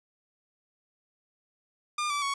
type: tone with pitch steps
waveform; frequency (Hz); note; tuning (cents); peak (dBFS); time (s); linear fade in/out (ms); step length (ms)
sawtooth; 1205 / 1158.6 / 1114; D6 / D6 / C#6; +44 / -24 / +8; -24; 1.98-2.34; 5; 120
effects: resampled to 22050 Hz